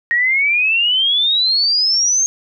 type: exponential sweep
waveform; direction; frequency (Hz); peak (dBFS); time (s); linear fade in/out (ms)
sine; up; 1864.7 to 6470; -12; 0.11-2.26; 0
effects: none